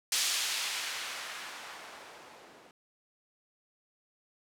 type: noise with low-pass filter sweep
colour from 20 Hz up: violet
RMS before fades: -37 dBFS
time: 0.12-2.71 s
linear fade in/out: 2 ms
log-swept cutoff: 4600 to 440 Hz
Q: 0.74
effects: none